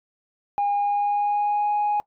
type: tone with pitch glide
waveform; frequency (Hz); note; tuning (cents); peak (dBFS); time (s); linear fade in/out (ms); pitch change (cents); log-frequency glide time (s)
sine; 813 to 831; G#5 to G#5; -37 to +1; -18; 0.58-2; 0; +38; 0.71-1.72
effects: noise-tail reverb RT60 0.1 s tail -21 dB re dry + tanh soft clip ceiling -17 dBFS